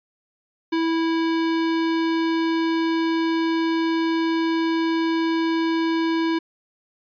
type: tone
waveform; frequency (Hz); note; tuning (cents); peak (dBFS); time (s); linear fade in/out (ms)
square; 327.9; E4; -9; -20; 0.72-6.39; 10
effects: resampled to 11025 Hz